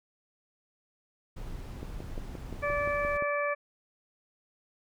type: noise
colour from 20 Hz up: brown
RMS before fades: -40 dBFS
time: 1.36-3.18 s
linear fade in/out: 10 ms
type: click train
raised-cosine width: 2 ms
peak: -26 dBFS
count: 9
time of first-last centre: 1.83-3.224 s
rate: 5.74 Hz
type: harmonic tone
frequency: 580 Hz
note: D5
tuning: 22 cents flat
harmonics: 1 / 2 / 3 / 4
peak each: -30 / -33 / -35 / -36 dBFS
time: 2.62-3.55 s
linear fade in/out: 20 ms
effects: none